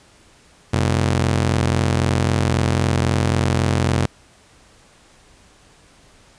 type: ring-modulated tone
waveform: sawtooth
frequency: 110.6 Hz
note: A2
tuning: 9 cents sharp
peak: -9 dBFS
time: 0.73-4.06 s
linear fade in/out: 5 ms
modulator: 21.9 Hz
effects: pink hiss -51 dBFS RMS until 6.38 s + resampled to 22050 Hz